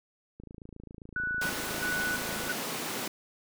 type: click train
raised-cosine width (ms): 3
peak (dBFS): -32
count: 58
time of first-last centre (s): 0.4-2.473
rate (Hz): 27.5
type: tone with tremolo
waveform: sine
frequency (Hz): 1480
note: F#6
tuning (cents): 0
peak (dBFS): -29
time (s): 1.16-2.52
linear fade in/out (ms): 2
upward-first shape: square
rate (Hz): 1.5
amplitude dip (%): 75
type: high-pass noise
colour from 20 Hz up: pink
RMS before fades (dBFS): -35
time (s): 1.41-3.08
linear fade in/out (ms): 5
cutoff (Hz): 170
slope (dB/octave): 24
effects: none